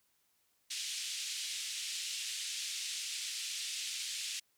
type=band-pass noise; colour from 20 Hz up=pink; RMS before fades=-40 dBFS; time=0.7-4.4 s; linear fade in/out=10 ms; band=2700 to 8800 Hz; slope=24 dB/octave; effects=white hiss -75 dBFS RMS until 4.57 s